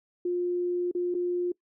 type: tone with dropouts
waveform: sine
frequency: 354.2 Hz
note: F4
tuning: 24 cents sharp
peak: -25 dBFS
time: 0.25-1.52 s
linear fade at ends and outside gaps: 5 ms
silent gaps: 0.914-0.949 / 1.143-1.148 s
effects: noise-tail reverb RT60 0.1 s tail -23 dB re dry

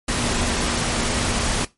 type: tone in noise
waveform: sine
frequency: 237.4 Hz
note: A#3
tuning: 32 cents sharp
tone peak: -31 dBFS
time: 0.08-1.65 s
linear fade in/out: 5 ms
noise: pink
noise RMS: -22 dBFS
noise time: 0.08-1.65 s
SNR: -12 dB
effects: noise-tail reverb RT60 0.2 s tail -18 dB re dry + MP3 48 kbps

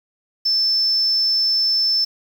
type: tone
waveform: sine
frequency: 5290 Hz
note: E8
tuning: 5 cents sharp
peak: -15 dBFS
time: 0.45-2.05 s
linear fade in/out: 10 ms
effects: 7-bit

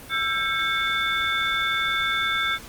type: tone cluster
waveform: sine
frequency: 1333 / 1597 / 2195 / 3535 Hz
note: E6 / G6 / C#7 / A7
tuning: +19 / +32 / -18 / +7 cents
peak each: -27 dBFS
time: 0.09-2.59 s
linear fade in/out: 50 ms
effects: pink hiss -42 dBFS RMS until 2.68 s + Opus 32 kbps

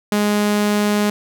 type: tone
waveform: sawtooth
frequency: 207.7 Hz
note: G#3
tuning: in tune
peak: -11 dBFS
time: 0.12-1.1 s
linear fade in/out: 2 ms
effects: none

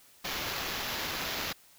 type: noise with sample-and-hold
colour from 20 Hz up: blue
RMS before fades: -35 dBFS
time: 0.24-1.53 s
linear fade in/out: 10 ms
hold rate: 8820 Hz
effects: white hiss -59 dBFS RMS until 1.78 s

